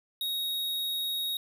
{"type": "tone", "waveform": "square", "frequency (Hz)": 3764, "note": "A#7", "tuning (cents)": 16, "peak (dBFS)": -30, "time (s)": [0.21, 1.37], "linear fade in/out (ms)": 2, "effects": []}